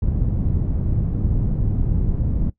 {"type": "low-pass noise", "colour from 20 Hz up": "pink", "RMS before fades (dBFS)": -20, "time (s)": [0.02, 2.5], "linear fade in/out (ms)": 5, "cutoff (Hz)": 170, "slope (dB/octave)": 12, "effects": ["noise-tail reverb RT60 0.1 s tail -17 dB re dry"]}